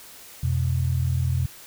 sine tone pair together, 86.7 / 126.74 Hz, F2 / B2, -12 / +45 cents, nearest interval perfect fifth, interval 657 cents, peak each -23 / -23 dBFS, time 0.43-1.46 s, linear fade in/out 5 ms, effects white hiss -45 dBFS RMS until 1.66 s

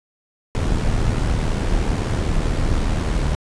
brown noise with amplitude modulation, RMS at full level -17 dBFS, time 0.55-3.35 s, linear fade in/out 0 ms, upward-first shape sine, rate 77.7 Hz, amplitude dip 50%, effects resampled to 22050 Hz

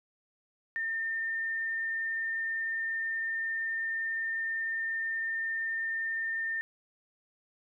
sine tone with frequency modulation, 1809 Hz, A6, 48 cents sharp, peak -30 dBFS, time 0.76-6.61 s, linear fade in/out 0 ms, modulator 25.5 Hz, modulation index 0.26, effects none

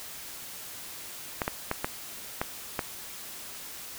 clicks, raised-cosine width 0.5 ms, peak -12 dBFS, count 6, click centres 1.418 / 1.479 / 1.714 / 1.845 / 2.415 / 2.792 s, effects white hiss -42 dBFS RMS until 3.98 s

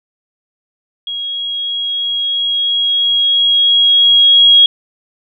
sine tone with level ramp, 3299 Hz, G#7, 12 cents flat, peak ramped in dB -19 to -3 dBFS, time 1.07-4.66 s, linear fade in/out 2 ms, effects none

